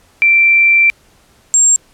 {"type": "tone pair in turn", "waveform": "sine", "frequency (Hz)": [2349, 7458], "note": ["D7", "A#8"], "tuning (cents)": [0, 0], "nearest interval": "octave + minor sixth", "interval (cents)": 2000, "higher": "second", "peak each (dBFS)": -6, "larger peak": "neither", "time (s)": [[0.22, 0.9], [1.54, 1.76]], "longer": "first", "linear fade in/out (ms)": 0, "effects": ["pink hiss -50 dBFS RMS until 1.93 s", "low-pass 12000 Hz 12 dB/octave"]}